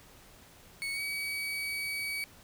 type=tone with pitch glide; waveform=35% pulse; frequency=2217 to 2270 Hz; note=C#7 to C#7; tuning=0 to +41 cents; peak=-31 dBFS; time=0.82-2.24 s; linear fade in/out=0 ms; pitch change=+41 cents; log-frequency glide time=0.93-1.01 s; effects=pink hiss -56 dBFS RMS until 2.43 s